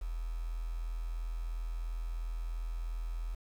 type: tone with quantisation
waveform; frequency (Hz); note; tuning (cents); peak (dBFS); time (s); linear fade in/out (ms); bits
sine; 41.47; E1; +11; -34; 0.01-3.35; 10; 9
effects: none